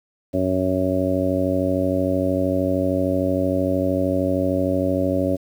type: harmonic tone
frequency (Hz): 93.1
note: F#2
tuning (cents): +11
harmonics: 1 / 2 / 3 / 4 / 5 / 6 / 7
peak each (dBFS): -27 / -28 / -22 / -29 / -32 / -23 / -29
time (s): 0.33-5.37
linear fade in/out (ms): 20
effects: 8-bit